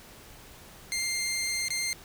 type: tone with dropouts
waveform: 15% pulse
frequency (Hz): 2103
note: C7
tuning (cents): +8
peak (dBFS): -22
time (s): 0.92-1.93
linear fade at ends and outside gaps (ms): 0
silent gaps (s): 1.683-1.705
effects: pink hiss -50 dBFS RMS until 2.04 s